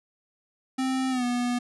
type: tone with pitch glide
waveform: square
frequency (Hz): 261.6 to 244.1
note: C4 to B3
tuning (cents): 0 to -20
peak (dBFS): -25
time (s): 0.78-1.59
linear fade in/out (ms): 10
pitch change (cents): -120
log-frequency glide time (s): 1.1-1.24
effects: resampled to 24000 Hz